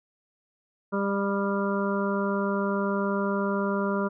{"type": "harmonic tone with a mistuned harmonic", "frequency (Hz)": 199.2, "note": "G3", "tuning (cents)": 28, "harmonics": [1, 2, 3, 5, 6, 7], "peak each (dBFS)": [-27, -30, -32, -34, -35, -35], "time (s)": [0.92, 4.09], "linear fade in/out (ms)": 20, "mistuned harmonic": 5, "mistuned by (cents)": -24, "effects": []}